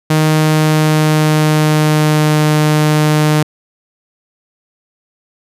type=tone with pitch glide; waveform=sawtooth; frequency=155.56 to 152.36 Hz; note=D#3 to D#3; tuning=0 to -36 cents; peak=-5 dBFS; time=0.1-3.43 s; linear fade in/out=5 ms; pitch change=-36 cents; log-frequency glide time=0.27-2.45 s; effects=resampled to 32000 Hz